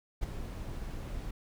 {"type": "noise with ADSR envelope", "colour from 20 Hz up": "brown", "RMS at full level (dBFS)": -31, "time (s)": [0.21, 1.31], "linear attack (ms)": 20, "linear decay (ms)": 17, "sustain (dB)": -8, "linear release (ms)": 5, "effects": []}